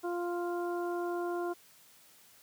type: harmonic tone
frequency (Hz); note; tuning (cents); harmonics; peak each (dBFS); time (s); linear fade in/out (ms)
349.2; F4; 0; 1 / 2 / 3 / 4; -33 / -39 / -43 / -45; 0.03-1.54; 20
effects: white hiss -60 dBFS RMS until 2.42 s + high-pass 80 Hz 12 dB/octave